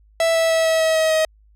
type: tone with pitch steps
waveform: 45% pulse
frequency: 659.3 / 654.7 / 650.2 / 645.7 / 641.3 / 636.8 / 632.4 Hz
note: E5 / E5 / E5 / E5 / E5 / D#5 / D#5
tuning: 0 / -12 / -24 / -36 / -48 / +40 / +28 cents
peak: -15 dBFS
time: 0.2-1.25 s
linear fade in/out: 2 ms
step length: 150 ms
effects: added 52 Hz sine -50 dBFS peak until 1.55 s + low-pass 11000 Hz 12 dB/octave